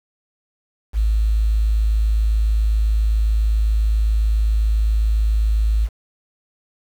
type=tone with quantisation; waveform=sine; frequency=53.7 Hz; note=A1; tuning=41 cents flat; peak=-14 dBFS; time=0.93-5.89 s; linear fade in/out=50 ms; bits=7; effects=none